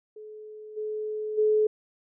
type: tone with level steps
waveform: sine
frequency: 428.4 Hz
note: A4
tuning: 46 cents flat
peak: -40 / -29 / -19 dBFS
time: 0.16-1.67 s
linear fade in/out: 5 ms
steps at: 0.76 / 1.37 s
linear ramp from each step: 20 ms
effects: none